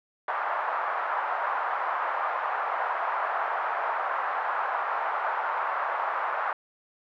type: band-pass noise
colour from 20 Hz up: white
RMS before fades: -29 dBFS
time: 0.28-6.53 s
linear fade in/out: 2 ms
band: 710 to 1300 Hz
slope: 24 dB/octave
effects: none